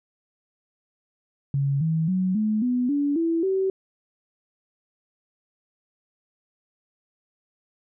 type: tone with pitch steps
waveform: sine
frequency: 139.2 / 160.83 / 185.81 / 214.7 / 248 / 286.6 / 331.1 / 382.5 Hz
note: C#3 / E3 / F#3 / A3 / B3 / D4 / E4 / G4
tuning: +8 / -42 / +8 / -42 / +7 / -42 / +8 / -42 cents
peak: -20 dBFS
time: 1.54-3.7 s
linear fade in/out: 2 ms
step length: 270 ms
effects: none